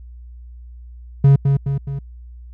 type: tone with echo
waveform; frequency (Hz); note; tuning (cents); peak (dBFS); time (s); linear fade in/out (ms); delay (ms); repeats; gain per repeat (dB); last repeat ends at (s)
triangle; 138.59; C#3; 0; -5; 1.24-1.36; 5; 210; 3; -5; 1.99
effects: added 60 Hz sine -35 dBFS peak until 2.53 s